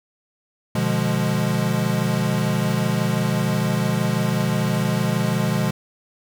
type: chord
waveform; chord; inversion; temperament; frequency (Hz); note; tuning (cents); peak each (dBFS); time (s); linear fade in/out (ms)
square; B diminished seventh; none; equal with one note detuned; 123.47 / 149.49 / 174.61 / 207.7; B2 / D3 / F3 / Ab3; 0 / +31 / 0 / 0; -25 / -26 / -25 / -25; 0.75-5.71; 5
effects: none